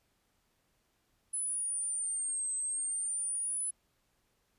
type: exponential two-way sweep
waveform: sine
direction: down then up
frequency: 10120 to 8190 to 10120 Hz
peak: -32 dBFS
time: 1.33-3.71 s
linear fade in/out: 10 ms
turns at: 2.55 s
effects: pink hiss -75 dBFS RMS until 4.58 s + resampled to 32000 Hz